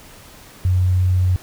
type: tone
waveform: sine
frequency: 91.5 Hz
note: F#2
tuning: 19 cents flat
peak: -13 dBFS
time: 0.65-1.36 s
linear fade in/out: 0 ms
effects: pink hiss -43 dBFS RMS until 1.42 s